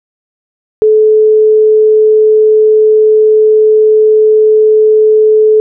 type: tone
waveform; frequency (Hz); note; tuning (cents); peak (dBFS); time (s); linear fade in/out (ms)
sine; 431.8; A4; -33; -3; 0.82-5.6; 0
effects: none